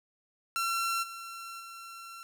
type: tone with level steps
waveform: sawtooth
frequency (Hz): 1357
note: E6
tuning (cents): +50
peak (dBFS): -25 / -37 / -40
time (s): 0.56-2.23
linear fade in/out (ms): 0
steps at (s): 1.02 / 1.59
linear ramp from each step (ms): 20
effects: none